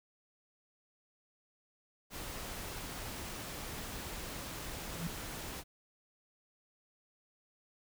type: noise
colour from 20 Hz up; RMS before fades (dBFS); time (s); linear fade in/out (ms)
pink; -43; 2.1-5.64; 50
type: tone with exponential growth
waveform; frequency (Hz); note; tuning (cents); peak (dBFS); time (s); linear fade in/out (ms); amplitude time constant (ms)
sine; 166.8; E3; +21; -31; 4.84-5.07; 2; 48
effects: none